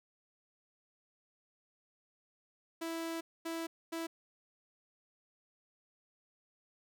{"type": "tone bursts at uneven times", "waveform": "sawtooth", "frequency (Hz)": 329.6, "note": "E4", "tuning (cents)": 0, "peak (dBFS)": -33, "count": 3, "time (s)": [[2.81, 3.21], [3.45, 3.67], [3.92, 4.07]], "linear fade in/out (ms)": 10, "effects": []}